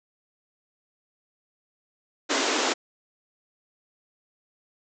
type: band-pass noise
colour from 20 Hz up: pink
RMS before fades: -25 dBFS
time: 2.29-2.74 s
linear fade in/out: 20 ms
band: 250 to 7500 Hz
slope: 96 dB/octave
effects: none